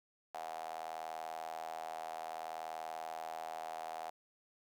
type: tone with high-pass filter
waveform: sawtooth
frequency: 80.6 Hz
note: E2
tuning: 38 cents flat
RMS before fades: -44 dBFS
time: 0.34-4.1 s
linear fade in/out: 5 ms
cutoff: 730 Hz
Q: 8
effects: 12-bit